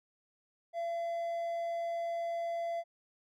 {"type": "tone", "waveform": "triangle", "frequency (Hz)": 678, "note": "E5", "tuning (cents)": 49, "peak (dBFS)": -31, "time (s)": [0.73, 2.84], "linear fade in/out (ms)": 50, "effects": []}